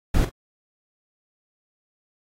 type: noise with echo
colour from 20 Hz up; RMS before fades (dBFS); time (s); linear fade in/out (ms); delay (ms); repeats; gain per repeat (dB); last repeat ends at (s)
brown; -18; 0.14-0.25; 5; 45; 1; -12; 0.295
effects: AAC 48 kbps